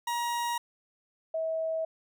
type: tone pair in turn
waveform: 40% pulse / sine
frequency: 949 / 645.1 Hz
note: A#5 / E5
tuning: +31 / -38 cents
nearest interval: perfect fifth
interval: 669 cents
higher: first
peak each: -28 / -28 dBFS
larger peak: neither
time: 0.07-0.58 / 1.34-1.85 s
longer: neither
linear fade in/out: 5 ms
effects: none